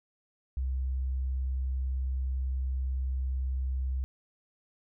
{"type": "tone with vibrato", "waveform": "sine", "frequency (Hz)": 65.1, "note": "C2", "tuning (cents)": -8, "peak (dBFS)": -28, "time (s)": [0.57, 4.04], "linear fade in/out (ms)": 0, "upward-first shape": "triangle", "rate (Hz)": 18, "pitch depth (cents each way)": 8, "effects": []}